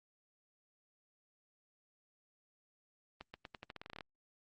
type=accelerating click train; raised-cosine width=0.3 ms; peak=-30 dBFS; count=14; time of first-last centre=3.21-4.008 s; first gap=130 ms; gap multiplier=0.86; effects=Opus 32 kbps